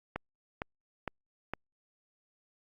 click train, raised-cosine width 0.5 ms, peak -19 dBFS, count 4, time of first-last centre 0.16-1.536 s, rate 2.18 Hz, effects Opus 48 kbps

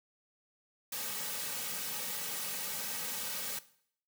white noise with comb filter, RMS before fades -38 dBFS, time 0.92-3.59 s, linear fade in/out 5 ms, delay 2.9 ms, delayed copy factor -0.85, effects noise-tail reverb RT60 0.6 s tail -17 dB re dry + high-pass 150 Hz 12 dB/octave

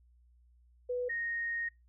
sine tone pair in turn, 493.9 / 1860.9 Hz, B4 / A#6, 0 / -3 cents, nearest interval octave + major seventh, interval 2297 cents, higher second, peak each -31 / -33 dBFS, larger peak first, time 0.89-1.09 / 1.09-1.69 s, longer second, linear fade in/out 10 ms, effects noise-tail reverb RT60 0.2 s tail -23 dB re dry + added 60 Hz sine -61 dBFS peak until 1.88 s

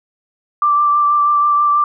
sine tone with vibrato, 1174.7 Hz, D6, in tune, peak -10 dBFS, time 0.62-1.84 s, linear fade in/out 2 ms, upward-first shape triangle, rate 6.2 Hz, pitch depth 18 cents each way, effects none

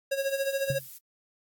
square tone with tremolo, 547 Hz, C#5, 23 cents flat, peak -25 dBFS, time 0.11-0.79 s, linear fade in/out 10 ms, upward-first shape sine, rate 14 Hz, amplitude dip 70%
violet noise, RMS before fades -44 dBFS, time 0.16-0.99 s, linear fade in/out 20 ms
sine tone with exponential decay, 136.4 Hz, C#3, 28 cents flat, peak -25 dBFS, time 0.7-0.88 s, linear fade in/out 2 ms, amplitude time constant 39 ms
effects AAC 64 kbps

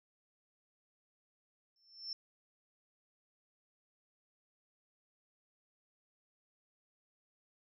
sine tone with exponential growth, 5360 Hz, E8, 28 cents sharp, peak -36 dBFS, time 1.76-2.13 s, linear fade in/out 2 ms, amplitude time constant 80 ms, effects none

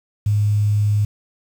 sine tone with quantisation, 104.2 Hz, G#2, 6 cents sharp, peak -14 dBFS, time 0.26-1.05 s, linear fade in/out 5 ms, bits 7, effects none

